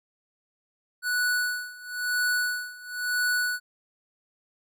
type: tone with tremolo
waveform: square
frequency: 1477 Hz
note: F#6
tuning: 3 cents flat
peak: -23 dBFS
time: 1.02-3.6 s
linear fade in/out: 50 ms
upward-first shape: sine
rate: 0.99 Hz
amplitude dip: 90%
effects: none